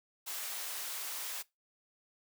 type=high-pass noise; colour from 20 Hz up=white; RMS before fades=-40 dBFS; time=0.26-1.43 s; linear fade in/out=20 ms; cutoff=610 Hz; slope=12 dB/octave; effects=noise-tail reverb RT60 0.2 s tail -21 dB re dry